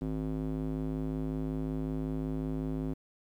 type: tone with band-pass filter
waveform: square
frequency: 52.7 Hz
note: G#1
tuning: 26 cents sharp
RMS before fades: -34 dBFS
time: 0.01-2.94 s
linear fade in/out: 10 ms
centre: 250 Hz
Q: 1.8
effects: 11-bit